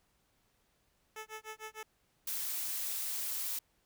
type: tone with tremolo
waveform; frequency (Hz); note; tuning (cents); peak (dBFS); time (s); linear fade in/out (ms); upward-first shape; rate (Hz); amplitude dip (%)
10% pulse; 435.4; A4; -18; -33; 1.16-1.83; 2; sine; 6.6; 100
type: noise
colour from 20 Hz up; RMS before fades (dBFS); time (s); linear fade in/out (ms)
blue; -37; 2.27-3.59; 5
effects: pink hiss -74 dBFS RMS until 3.85 s